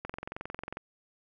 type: click train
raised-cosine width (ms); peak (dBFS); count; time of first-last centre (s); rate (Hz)
0.5; -22; 17; 0.05-0.771; 22.2
effects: none